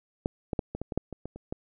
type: clicks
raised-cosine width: 2 ms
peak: -13 / -16 / -13 / -20 / -20 / -20 / -12 / -24 / -23 / -29 / -19 dBFS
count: 11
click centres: 0.259 / 0.532 / 0.592 / 0.75 / 0.816 / 0.922 / 0.976 / 1.127 / 1.256 / 1.36 / 1.525 s
effects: none